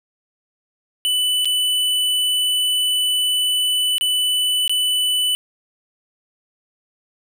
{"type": "tone with dropouts", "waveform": "square", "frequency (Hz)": 2987, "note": "F#7", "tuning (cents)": 16, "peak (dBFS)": -17, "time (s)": [1.05, 5.35], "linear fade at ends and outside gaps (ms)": 0, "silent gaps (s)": [[1.447, 1.455], [3.982, 4.01], [4.678, 4.695]], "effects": []}